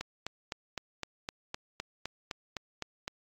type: click train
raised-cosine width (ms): 0.2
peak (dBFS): -18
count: 13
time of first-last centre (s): 0.01-3.079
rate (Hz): 3.91
effects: AAC 64 kbps